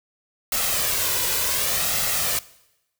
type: noise with flanger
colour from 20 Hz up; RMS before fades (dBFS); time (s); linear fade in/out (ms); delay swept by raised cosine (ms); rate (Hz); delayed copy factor
white; -23; 0.52-2.39; 2; 1.5 to 2.04; 0.67; +0.5
effects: noise-tail reverb RT60 0.9 s tail -20 dB re dry